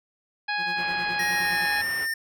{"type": "harmonic tone", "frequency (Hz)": 830.6, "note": "G#5", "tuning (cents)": 0, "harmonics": [1, 2, 3, 4, 5, 6], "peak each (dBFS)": [-30, -28, -32, -40, -35, -42], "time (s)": [0.48, 1.82], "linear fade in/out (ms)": 10}
{"type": "tone with tremolo", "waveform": "25% pulse", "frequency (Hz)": 176.1, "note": "F3", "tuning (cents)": 15, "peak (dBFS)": -33, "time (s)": [0.57, 1.69], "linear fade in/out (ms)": 50, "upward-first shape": "sine", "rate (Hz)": 9.6, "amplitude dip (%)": 85}
{"type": "low-pass noise", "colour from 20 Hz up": "white", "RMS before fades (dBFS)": -40, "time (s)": [0.75, 2.08], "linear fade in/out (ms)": 50, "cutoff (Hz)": 2400, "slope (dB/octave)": 24}
{"type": "tone with pitch glide", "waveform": "square", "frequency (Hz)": [1874, 1809.1], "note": ["A#6", "A6"], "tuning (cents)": [9, 48], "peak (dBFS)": -26, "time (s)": [1.19, 2.14], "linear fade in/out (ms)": 5, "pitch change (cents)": -61, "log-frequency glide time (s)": [1.35, 1.6]}
{"effects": []}